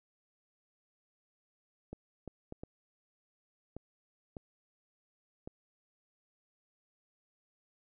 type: clicks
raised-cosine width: 2 ms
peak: -29 dBFS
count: 7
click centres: 1.93 / 2.277 / 2.524 / 2.635 / 3.766 / 4.368 / 5.475 s
effects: none